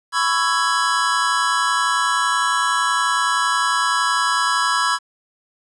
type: chord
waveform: square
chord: C# minor seventh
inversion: third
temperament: just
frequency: 997.9 / 1108.7 / 1330.5 / 1663.1 Hz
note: B5 / C#6 / E6 / G#6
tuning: +18 / 0 / +16 / +2 cents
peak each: -23 / -23 / -23 / -23 dBFS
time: 0.12-4.99 s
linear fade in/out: 50 ms
effects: resampled to 24000 Hz + 8-bit